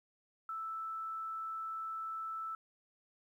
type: tone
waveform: sine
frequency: 1318.5 Hz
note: E6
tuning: in tune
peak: -38 dBFS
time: 0.49-2.55 s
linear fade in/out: 2 ms
effects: 12-bit